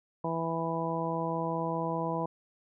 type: harmonic tone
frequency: 164.81 Hz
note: E3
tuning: in tune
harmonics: 1 / 2 / 3 / 4 / 5 / 6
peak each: -35 / -37 / -36 / -37 / -39 / -35 dBFS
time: 0.24-2.26 s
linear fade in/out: 5 ms
effects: none